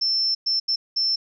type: tone bursts at uneven times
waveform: sine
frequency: 5340 Hz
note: E8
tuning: 22 cents sharp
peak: -19 dBFS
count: 4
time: 0.01-0.35 / 0.46-0.6 / 0.68-0.76 / 0.96-1.16 s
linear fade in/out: 10 ms
effects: none